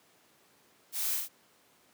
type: noise with echo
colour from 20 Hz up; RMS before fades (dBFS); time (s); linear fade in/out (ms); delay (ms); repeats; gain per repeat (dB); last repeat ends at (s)
blue; -34; 0.92-1.2; 50; 44; 2; -2; 1.288
effects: pink hiss -64 dBFS RMS until 1.93 s + high-pass 200 Hz 12 dB/octave